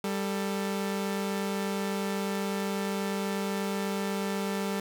sawtooth tone pair together, 196.9 / 442 Hz, G3 / A4, +8 / +8 cents, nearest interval octave + major second, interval 1400 cents, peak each -26 / -31 dBFS, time 0.04-4.8 s, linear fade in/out 2 ms, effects none

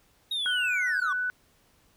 triangle linear sweep, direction down, 3800 to 1089 Hz, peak -26 dBFS, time 0.31-1.13 s, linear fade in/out 5 ms
sine tone with pitch glide, 1480 to 1490.3 Hz, F#6 to F#6, 0 to +12 cents, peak -26 dBFS, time 0.46-1.3 s, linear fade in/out 0 ms, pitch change +12 cents, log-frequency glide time 0.64-1.11 s
effects pink hiss -64 dBFS RMS until 1.96 s

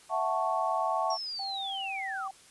sine chord, F# minor seventh, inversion third, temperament equal, 659.3 / 740 / 880 / 1108.7 Hz, E5 / F#5 / A5 / C#6, 0 / 0 / 0 / 0 cents, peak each -32 dBFS, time 0.09-1.18 s, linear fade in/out 50 ms
sine linear sweep, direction down, 5650 to 1105 Hz, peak -34 dBFS, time 1.1-2.28 s, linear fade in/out 5 ms
sine tone with pitch glide, 784 to 771.9 Hz, G5 to G5, 0 to -27 cents, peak -36 dBFS, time 1.39-2.31 s, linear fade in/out 5 ms, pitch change -27 cents, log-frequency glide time 1.49-2.15 s
effects white hiss -56 dBFS RMS until 2.5 s + resampled to 24000 Hz

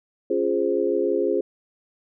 sine chord, Db major seventh, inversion none, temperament equal, 277.2 / 349.2 / 415.3 / 523.3 Hz, Db4 / F4 / Ab4 / C5, 0 / 0 / 0 / 0 cents, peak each -29 / -24 / -23 / -26 dBFS, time 0.3-1.41 s, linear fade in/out 5 ms, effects none

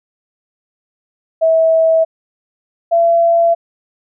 sine tone pair in turn, 649 / 675.6 Hz, E5 / E5, -27 / +42 cents, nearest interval minor second, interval 69 cents, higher second, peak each -8 dBFS, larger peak neither, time 1.41-2.05 / 2.91-3.55 s, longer neither, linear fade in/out 20 ms, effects none

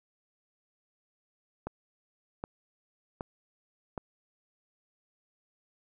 click train, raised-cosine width 1 ms, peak -21 dBFS, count 4, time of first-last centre 1.67-3.978 s, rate 1.3 Hz, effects none

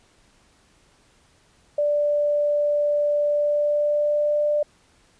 sine tone with pitch glide, 587.3 to 593.1 Hz, D5 to D5, 0 to +17 cents, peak -18 dBFS, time 1.78-4.63 s, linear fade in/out 5 ms, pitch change +17 cents, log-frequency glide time 3.27-4.41 s, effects pink hiss -59 dBFS RMS until 5.19 s + resampled to 22050 Hz

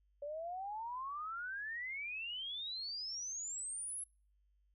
sine exponential sweep, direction up, 566 to 11060 Hz, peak -40 dBFS, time 0.22-4.04 s, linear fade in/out 5 ms, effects noise-tail reverb RT60 0.4 s tail -26 dB re dry + added 50 Hz sine -70 dBFS peak until 4.74 s

